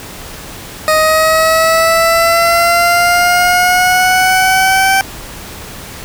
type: exponential sweep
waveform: 20% pulse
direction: up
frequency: 622.3 to 776 Hz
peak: -3 dBFS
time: 0.88-5.01 s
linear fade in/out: 0 ms
effects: pink hiss -29 dBFS RMS until 6.04 s